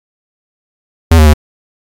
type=tone with pitch steps; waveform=square; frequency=82.2 / 77.4 / 75.3 Hz; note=E2 / D#2 / D2; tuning=-4 / -9 / +44 cents; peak=-3 dBFS; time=1.11-1.335 s; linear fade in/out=5 ms; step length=75 ms; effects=AAC 64 kbps